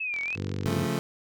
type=exponential two-way sweep; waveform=sine; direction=down then up; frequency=2637 to 2217 to 2637 Hz; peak=-28 dBFS; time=0-0.36 s; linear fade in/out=10 ms; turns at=0.22 s
type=click train; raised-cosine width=0.2 ms; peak=-24 dBFS; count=26; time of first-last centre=0.14-0.728 s; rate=42.5 Hz
type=harmonic tone; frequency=49 Hz; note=G1; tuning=in tune; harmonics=2 / 3 / 4 / 5 / 6 / 7 / 8 / 9 / 10; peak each=-32 / -36 / -38 / -40 / -42 / -43 / -44 / -45 / -46 dBFS; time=0.34-0.88 s; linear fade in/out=50 ms
type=chord; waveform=25% pulse; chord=Db augmented; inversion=none; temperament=equal with one note detuned; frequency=138.59 / 176.03 / 220 Hz; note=Db3 / F3 / A3; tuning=0 / +14 / 0 cents; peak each=-27 dBFS; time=0.66-0.99 s; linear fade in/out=0 ms
effects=none